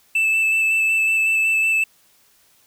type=tone with vibrato; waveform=triangle; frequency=2637 Hz; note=E7; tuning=in tune; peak=-14 dBFS; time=0.15-1.84 s; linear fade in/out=5 ms; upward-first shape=square; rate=5.4 Hz; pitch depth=10 cents each way; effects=white hiss -57 dBFS RMS until 2.66 s